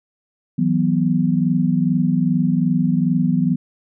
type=chord; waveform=sine; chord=E suspended second; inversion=none; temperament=equal with one note detuned; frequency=162.54 / 185 / 246.9 Hz; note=E3 / F#3 / B3; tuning=-24 / 0 / 0 cents; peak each=-19 dBFS; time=0.58-3.56 s; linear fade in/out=10 ms; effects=none